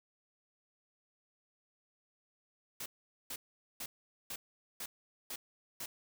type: noise bursts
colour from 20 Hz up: white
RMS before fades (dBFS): -42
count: 7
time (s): 2.8-5.86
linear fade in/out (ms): 5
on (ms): 60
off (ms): 440
effects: none